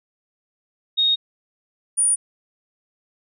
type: tone pair in turn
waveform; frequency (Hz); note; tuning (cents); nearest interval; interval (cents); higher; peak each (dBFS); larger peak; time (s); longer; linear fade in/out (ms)
sine; 3729 / 9486; A#7 / D9; 0 / +16; octave + major third; 1616; second; -15; neither; 0.97-1.16 / 1.97-2.16; neither; 20
effects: none